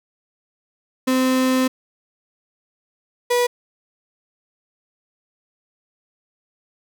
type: tone pair in turn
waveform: 35% pulse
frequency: 258.5 / 487 Hz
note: C4 / B4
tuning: -21 / -24 cents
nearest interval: major seventh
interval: 1097 cents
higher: second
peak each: -14 dBFS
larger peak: neither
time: 1.07-1.68 / 3.3-3.47 s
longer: first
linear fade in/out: 10 ms
effects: none